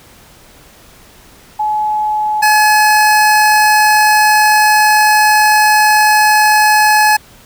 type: tone pair in turn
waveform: sine / 25% pulse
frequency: 851 / 851 Hz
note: G#5 / G#5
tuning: +42 / +42 cents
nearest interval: unison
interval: 0 cents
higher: neither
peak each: -12 / -3 dBFS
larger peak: second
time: 1.59-2.42 / 2.42-7.17 s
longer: second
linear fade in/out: 10 ms
effects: pink hiss -42 dBFS RMS until 7.45 s